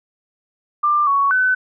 sine tone with pitch steps, 1189 / 1116 / 1510 Hz, D6 / C#6 / F#6, +21 / +11 / +35 cents, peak -13 dBFS, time 0.83-1.55 s, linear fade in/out 10 ms, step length 240 ms, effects none

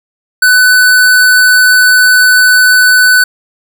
square tone, 1499 Hz, F#6, 22 cents sharp, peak -4 dBFS, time 0.42-3.24 s, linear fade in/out 5 ms, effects none

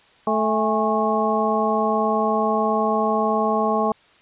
harmonic tone with a mistuned harmonic, 218.4 Hz, A3, 13 cents flat, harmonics 1 / 2 / 3 / 4 / 5, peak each -24 / -24 / -24 / -24 / -24 dBFS, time 0.27-3.92 s, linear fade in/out 2 ms, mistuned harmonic 4, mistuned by -97 cents, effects white hiss -54 dBFS RMS until 4.21 s + resampled to 8000 Hz

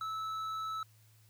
sine tone with hard clipping, 1306 Hz, E6, 17 cents flat, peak -37 dBFS, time 0.01-0.83 s, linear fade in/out 2 ms, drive 6 dB, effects added 109 Hz sine -61 dBFS peak until 1.29 s + white hiss -68 dBFS RMS until 1.29 s

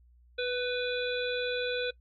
harmonic tone with a mistuned harmonic, 493.9 Hz, B4, in tune, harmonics 1 / 3 / 5 / 7 / 8, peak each -31 / -36 / -38 / -39 / -40 dBFS, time 0.38-1.91 s, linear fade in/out 10 ms, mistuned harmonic 3, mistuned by +17 cents, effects noise-tail reverb RT60 0.1 s tail -22 dB re dry + added 60 Hz sine -57 dBFS peak until 2 s

